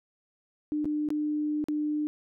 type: tone with dropouts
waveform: sine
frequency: 300.2 Hz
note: D4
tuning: 38 cents sharp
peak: -26 dBFS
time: 0.72-2.07 s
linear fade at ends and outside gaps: 0 ms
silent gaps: 0.845-0.855 / 1.088-1.104 / 1.641-1.685 s
effects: none